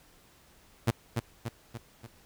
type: tone with echo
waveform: sawtooth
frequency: 116.54 Hz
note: A#2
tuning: in tune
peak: -18 dBFS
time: 0.87-0.91 s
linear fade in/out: 10 ms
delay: 290 ms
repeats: 4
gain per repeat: -5 dB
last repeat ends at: 2.07 s
effects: pink hiss -60 dBFS RMS until 2.25 s